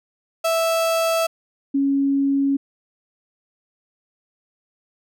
35% pulse / sine tone pair in turn, 658 / 276.7 Hz, E5 / C#4, -3 / -3 cents, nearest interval octave + minor third, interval 1500 cents, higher first, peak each -16 dBFS, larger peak neither, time 0.44-1.27 / 1.74-2.57 s, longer neither, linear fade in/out 10 ms, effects none

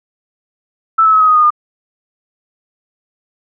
sine tone with pitch steps, 1318.5 / 1300.3 / 1282.4 / 1264.8 / 1247.4 / 1230.2 / 1213.3 Hz, E6 / E6 / E6 / D#6 / D#6 / D#6 / D#6, 0 / -24 / -48 / +28 / +4 / -20 / -44 cents, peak -6 dBFS, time 0.98-1.505 s, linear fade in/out 10 ms, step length 75 ms, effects none

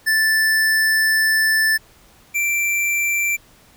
square tone pair in turn, 1760 / 2349 Hz, A6 / D7, 0 / 0 cents, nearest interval perfect fourth, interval 500 cents, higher second, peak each -15 / -18 dBFS, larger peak first, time 0.06-1.78 / 2.34-3.37 s, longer first, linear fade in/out 20 ms, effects pink hiss -51 dBFS RMS until 3.76 s

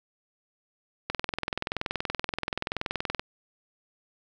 click train, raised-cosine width 0.3 ms, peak -12 dBFS, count 45, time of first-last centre 1.1-3.195 s, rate 21 Hz, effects none

